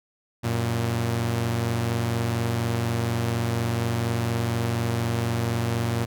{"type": "tone pair together", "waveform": "sawtooth", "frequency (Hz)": [93, 117.17], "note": ["F#2", "A#2"], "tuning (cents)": [9, 9], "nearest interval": "major third", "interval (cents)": 400, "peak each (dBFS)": [-26, -20], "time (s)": [0.43, 6.06], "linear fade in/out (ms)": 20, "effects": []}